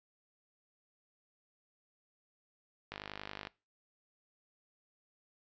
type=click train; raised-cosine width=0.3 ms; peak=-25 dBFS; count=29; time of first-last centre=2.92-3.471 s; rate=50.8 Hz; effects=noise-tail reverb RT60 0.3 s tail -22 dB re dry + resampled to 16000 Hz